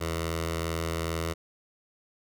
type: tone with notch filter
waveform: 10% pulse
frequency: 82.41 Hz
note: E2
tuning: in tune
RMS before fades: -31 dBFS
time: 0-1.34 s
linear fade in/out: 20 ms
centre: 230 Hz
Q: 1.1
effects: none